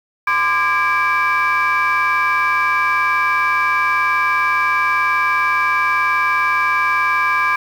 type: tone cluster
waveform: sine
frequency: 1028 / 1187 / 1634 / 2325 Hz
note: C6 / D6 / G#6 / D7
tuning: -31 / +18 / -29 / -18 cents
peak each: -18 dBFS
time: 0.27-7.56 s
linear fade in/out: 5 ms
effects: tanh soft clip ceiling -8 dBFS + 7-bit